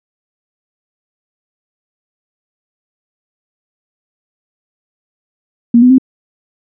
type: tone with pitch steps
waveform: sine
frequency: 236 / 250 / 261.3 Hz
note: A#3 / B3 / C4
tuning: +22 / +21 / -2 cents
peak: -3 dBFS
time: 5.74-5.983 s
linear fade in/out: 5 ms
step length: 81 ms
effects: none